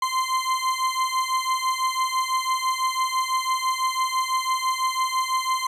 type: beating tone pair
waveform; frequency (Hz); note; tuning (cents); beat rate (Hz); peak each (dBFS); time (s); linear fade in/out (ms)
40% pulse; 1036 / 1042; C6 / C6; -17 / -7; 6; -24; 0.02-5.67; 5
effects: low-pass 11000 Hz 12 dB/octave + 10-bit